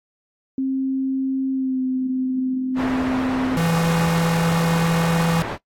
sine tone with pitch glide, 265.8 to 258.4 Hz, C4 to C4, +27 to -21 cents, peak -19 dBFS, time 0.58-3.57 s, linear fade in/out 2 ms, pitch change -48 cents, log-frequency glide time 1.52-1.81 s
white low-pass noise, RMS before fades -28 dBFS, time 2.75-5.58 s, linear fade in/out 50 ms, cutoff 1100 Hz, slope 12 dB/octave
square tone, 166.5 Hz, E3, 18 cents sharp, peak -18 dBFS, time 3.57-5.42 s, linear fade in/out 0 ms
effects noise-tail reverb RT60 0.1 s tail -18 dB re dry + AAC 48 kbps

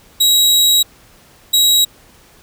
sawtooth tone bursts at uneven times, 3843 Hz, B7, 48 cents flat, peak -6 dBFS, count 2, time 0.2-0.83 / 1.53-1.85 s, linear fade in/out 10 ms, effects pink hiss -47 dBFS RMS until 2.42 s

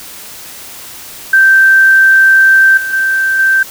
sine tone with level steps, 1562 Hz, G6, 7 cents flat, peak -3 / -15 / -9 / -6 dBFS, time 1.33-3.63 s, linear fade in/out 5 ms, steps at 2.77 / 2.93 / 3.39 s, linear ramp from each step 5 ms, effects white hiss -30 dBFS RMS until 3.7 s

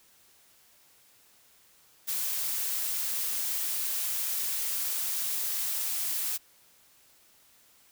blue noise, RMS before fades -31 dBFS, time 2.07-6.38 s, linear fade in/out 20 ms, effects white hiss -61 dBFS RMS until 7.91 s

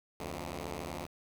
5% pulse beating tone pair, 73.1 / 88.1 Hz, D2 / F2, -7 / +16 cents, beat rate 15 Hz, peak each -30 dBFS, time 0.19-1.07 s, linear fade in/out 20 ms, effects 9-bit

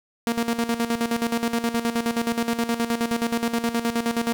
sawtooth tone with tremolo, 233.1 Hz, A#3, in tune, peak -16 dBFS, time 0.27-4.33 s, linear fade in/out 0 ms, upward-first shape square, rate 9.5 Hz, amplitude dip 70%, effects none

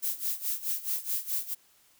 violet noise with tremolo, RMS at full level -29 dBFS, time 0.02-1.55 s, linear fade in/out 20 ms, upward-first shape sine, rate 4.7 Hz, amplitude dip 85%, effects white hiss -63 dBFS RMS until 1.99 s

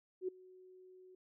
sine tone with ADSR envelope, 370 Hz, F#4, in tune, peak -33 dBFS, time 0.21-1.15 s, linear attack 72 ms, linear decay 8 ms, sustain -23 dB, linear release 4 ms, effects none

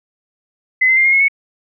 sine tone with pitch steps, 2032 / 2066 / 2101 / 2137 / 2173 / 2210 Hz, B6 / C7 / C7 / C7 / C#7 / C#7, +49 / -22 / +7 / +36 / -35 / -6 cents, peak -9 dBFS, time 0.81-1.284 s, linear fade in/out 10 ms, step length 79 ms, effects none

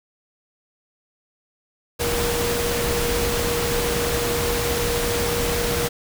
sine tone in noise, 474.9 Hz, A#4, 32 cents sharp, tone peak -24 dBFS, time 1.99-5.89 s, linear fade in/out 20 ms, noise pink, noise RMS -24 dBFS, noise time 1.99-5.89 s, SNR -3 dB, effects none

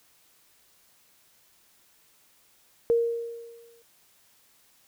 sine tone with exponential decay, 466.2 Hz, A#4, in tune, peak -17 dBFS, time 2.9-3.82 s, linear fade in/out 0 ms, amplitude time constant 200 ms, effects white hiss -62 dBFS RMS until 4.87 s

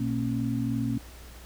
sine tone cluster, 119.9 / 228.9 / 272 Hz, A#2 / A#3 / C#4, +49 / -31 / -33 cents, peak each -30 dBFS, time 0-0.98 s, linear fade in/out 5 ms, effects added 60 Hz sine -45 dBFS peak until 1.45 s + pink hiss -50 dBFS RMS until 1.45 s

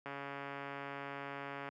click train, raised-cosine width 0.5 ms, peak -28 dBFS, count 229, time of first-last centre 0.06-1.689 s, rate 140 Hz, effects high-pass 150 Hz 12 dB/octave

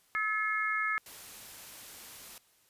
harmonic tone, 430 Hz, A4, 40 cents flat, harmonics 3 / 4 / 5, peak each -33 / -33 / -33 dBFS, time 0.15-0.98 s, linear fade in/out 0 ms
white noise, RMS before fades -48 dBFS, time 1.06-2.38 s, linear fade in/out 2 ms
effects white hiss -67 dBFS RMS until 2.69 s + resampled to 32000 Hz

